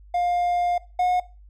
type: tone pair in turn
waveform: triangle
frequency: 706 / 723.3 Hz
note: F5 / F#5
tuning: +19 / -39 cents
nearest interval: unison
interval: 42 cents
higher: second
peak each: -18 / -16 dBFS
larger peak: second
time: 0.14-0.78 / 0.99-1.2 s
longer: first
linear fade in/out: 5 ms
effects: noise-tail reverb RT60 0.3 s tail -19 dB re dry + added 50 Hz sine -45 dBFS peak until 1.49 s